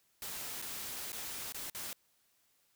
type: noise with dropouts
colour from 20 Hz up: white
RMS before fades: -42 dBFS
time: 0.22-1.93 s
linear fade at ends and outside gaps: 1 ms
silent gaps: 0.617-0.623 / 1.12-1.129 / 1.523-1.545 / 1.699-1.748 s
effects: white hiss -73 dBFS RMS until 2.75 s